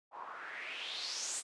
white noise with low-pass filter sweep, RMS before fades -42 dBFS, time 0.11-1.43 s, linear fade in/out 50 ms, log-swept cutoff 870 to 8700 Hz, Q 4.4, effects high-pass 400 Hz 12 dB/octave + resampled to 24000 Hz

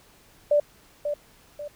sine tone with echo, 587.3 Hz, D5, in tune, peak -16 dBFS, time 0.51-0.6 s, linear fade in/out 5 ms, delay 540 ms, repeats 2, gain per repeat -8 dB, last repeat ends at 1.68 s, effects pink hiss -56 dBFS RMS until 1.75 s

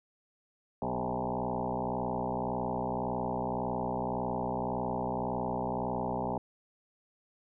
sine tone with frequency modulation, 522 Hz, C5, 4 cents flat, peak -30 dBFS, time 0.82-6.38 s, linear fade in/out 2 ms, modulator 61.8 Hz, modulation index 6.5, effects none

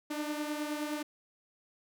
sawtooth beating tone pair, 297 / 306.6 Hz, D4 / D#4, +20 / -25 cents, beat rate 9.6 Hz, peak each -31 / -36 dBFS, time 0.1-1.03 s, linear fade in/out 10 ms, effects none

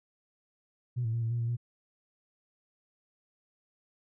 sine tone with pitch steps, 122.4 / 112.6 / 116.7 / 113.7 / 118.8 / 116.3 / 119.5 Hz, B2 / A2 / A#2 / A#2 / A#2 / A#2 / A#2, -15 / +40 / +2 / -43 / +33 / -4 / +43 cents, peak -27 dBFS, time 0.96-1.569 s, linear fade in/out 20 ms, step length 87 ms, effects tanh soft clip ceiling -24 dBFS

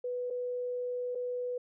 sine tone with dropouts, 493.9 Hz, B4, in tune, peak -32 dBFS, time 0.04-1.58 s, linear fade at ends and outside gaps 5 ms, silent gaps 0.302-0.306 / 1.15-1.154 s, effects none

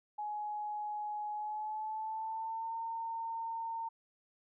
sine tone with pitch glide, 840 to 910.8 Hz, G#5 to A#5, +19 to -40 cents, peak -36 dBFS, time 0.18-3.89 s, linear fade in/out 10 ms, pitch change +141 cents, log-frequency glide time 1.32-2.77 s, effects none

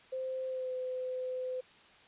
sine tone with pitch glide, 520 to 509.9 Hz, C5 to C5, -11 to -45 cents, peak -34 dBFS, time 0.12-1.61 s, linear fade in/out 10 ms, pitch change -34 cents, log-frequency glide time 0.47-0.72 s, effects white hiss -59 dBFS RMS until 2.07 s + resampled to 8000 Hz

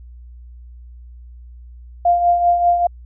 sine tone with tremolo, 698.5 Hz, F5, in tune, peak -9 dBFS, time 2.05-2.87 s, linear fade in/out 5 ms, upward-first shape triangle, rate 5.1 Hz, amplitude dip 60%, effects added 60 Hz sine -36 dBFS peak until 3.05 s

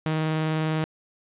sawtooth tone with vibrato, 157.2 Hz, D#3, 18 cents sharp, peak -19 dBFS, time 0.06-0.84 s, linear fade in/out 0 ms, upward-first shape square, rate 20 Hz, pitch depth 11 cents each way, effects resampled to 8000 Hz + 9-bit

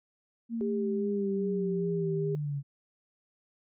sine linear sweep, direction down, 233.1 to 138.59 Hz, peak -30 dBFS, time 0.49-2.63 s, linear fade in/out 50 ms
sine tone with vibrato, 398.1 Hz, G4, 27 cents sharp, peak -30 dBFS, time 0.61-2.35 s, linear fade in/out 0 ms, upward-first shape sine, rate 2.5 Hz, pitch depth 28 cents each way
effects none

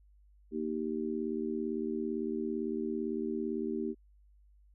sine chord, Eb major, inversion second, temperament just, 233.3 / 311.1 / 388.9 Hz, Bb3 / Eb4 / G4, +2 / 0 / -14 cents, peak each -36 / -37 / -36 dBFS, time 0.51-3.95 s, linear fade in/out 50 ms, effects added 50 Hz sine -59 dBFS peak until 4.74 s

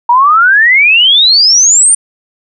sine exponential sweep, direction up, 932.3 to 9240 Hz, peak -3 dBFS, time 0.09-1.95 s, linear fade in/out 5 ms, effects none

